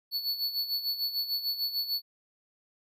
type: tone with tremolo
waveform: square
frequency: 4435 Hz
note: C#8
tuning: in tune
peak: -27 dBFS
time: 0.11-2.02 s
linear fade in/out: 50 ms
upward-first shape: sine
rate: 6.7 Hz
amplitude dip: 70%
effects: none